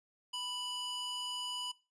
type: tone with high-pass filter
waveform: square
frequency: 987.8 Hz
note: B5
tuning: in tune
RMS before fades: -39 dBFS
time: 0.33-1.72 s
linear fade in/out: 10 ms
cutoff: 2100 Hz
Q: 3.7
effects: noise-tail reverb RT60 0.3 s tail -19 dB re dry + resampled to 24000 Hz